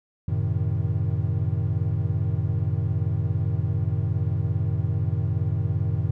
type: chord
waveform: triangle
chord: F# diminished seventh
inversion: none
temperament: equal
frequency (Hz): 92.5 / 110 / 130.81 / 155.56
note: F#2 / A2 / C3 / Eb3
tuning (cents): 0 / 0 / 0 / 0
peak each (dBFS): -24 / -24 / -28 / -27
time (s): 0.28-6.11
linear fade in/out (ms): 5
effects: none